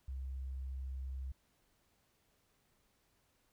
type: tone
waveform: sine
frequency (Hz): 65.9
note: C2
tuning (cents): +13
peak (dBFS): -39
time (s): 0.08-1.32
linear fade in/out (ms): 5
effects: pink hiss -75 dBFS RMS until 3.52 s